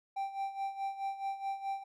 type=tone with tremolo; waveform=triangle; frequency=784 Hz; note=G5; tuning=in tune; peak=-30 dBFS; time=0.16-1.84 s; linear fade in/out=10 ms; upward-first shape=sine; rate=4.7 Hz; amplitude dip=75%; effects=none